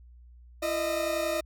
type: tone cluster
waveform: 40% pulse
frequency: 336.7 / 613 / 644 Hz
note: E4 / D#5 / E5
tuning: +37 / -26 / -41 cents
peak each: -34 / -28 / -33 dBFS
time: 0.62-1.41 s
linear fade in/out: 10 ms
effects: added 60 Hz sine -49 dBFS peak until 1.45 s